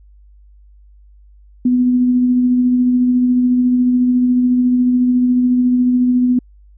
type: tone with tremolo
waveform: sine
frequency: 248.9 Hz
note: B3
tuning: 14 cents sharp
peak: -9 dBFS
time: 1.65-6.39 s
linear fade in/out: 5 ms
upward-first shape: sine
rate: 14 Hz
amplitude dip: 25%
effects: added 50 Hz sine -42 dBFS peak until 6.77 s